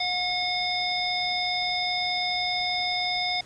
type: harmonic tone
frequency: 723 Hz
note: F#5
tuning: 40 cents flat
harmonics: 1 / 3 / 5 / 7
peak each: -30 / -30 / -30 / -30 dBFS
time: 0-3.41 s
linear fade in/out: 5 ms
effects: pink hiss -50 dBFS RMS until 3.45 s + resampled to 22050 Hz